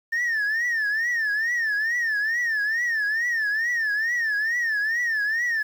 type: tone with vibrato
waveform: sine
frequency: 1796 Hz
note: A6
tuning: 35 cents sharp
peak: -19 dBFS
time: 0.12-5.63 s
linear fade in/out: 10 ms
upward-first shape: triangle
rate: 2.3 Hz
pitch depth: 160 cents each way
effects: tanh soft clip ceiling -20 dBFS + 8-bit